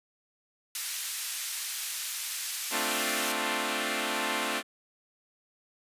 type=band-pass noise; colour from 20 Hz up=white; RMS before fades=-35 dBFS; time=0.75-3.32 s; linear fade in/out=2 ms; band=1800 to 13000 Hz; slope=12 dB/octave
type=chord; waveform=5% pulse; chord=D minor seventh; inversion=second; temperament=equal with one note detuned; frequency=220.6 / 261.6 / 293.7 / 349.2 Hz; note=A3 / C4 / D4 / F4; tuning=+5 / 0 / 0 / 0 cents; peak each=-23 dBFS; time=2.7-4.63 s; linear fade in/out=50 ms
effects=resampled to 32000 Hz